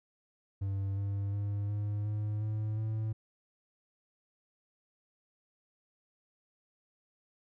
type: tone with pitch steps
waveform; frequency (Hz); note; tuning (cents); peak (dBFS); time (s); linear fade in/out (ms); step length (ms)
triangle; 98 / 99.83 / 101.69 / 103.59 / 105.52 / 107.49 / 109.49; G2 / G2 / G#2 / G#2 / G#2 / A2 / A2; 0 / +32 / -36 / -4 / +28 / -40 / -8; -29; 0.61-3.13; 10; 360
effects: none